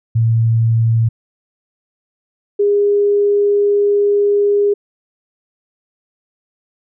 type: tone pair in turn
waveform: sine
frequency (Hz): 114 / 407.9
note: A#2 / G#4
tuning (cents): -38 / -31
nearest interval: octave + minor seventh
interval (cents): 2207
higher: second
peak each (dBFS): -10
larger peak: neither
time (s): 0.15-1.09 / 2.59-4.74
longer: second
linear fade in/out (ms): 10
effects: none